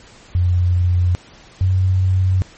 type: tone pair in turn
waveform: sine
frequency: 89.1 / 93.35 Hz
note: F2 / F#2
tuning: +35 / +16 cents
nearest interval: minor second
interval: 81 cents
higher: second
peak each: -12 dBFS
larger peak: neither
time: 0.35-1.15 / 1.61-2.42 s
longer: second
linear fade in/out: 0 ms
effects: pink hiss -44 dBFS RMS until 2.57 s + MP3 32 kbps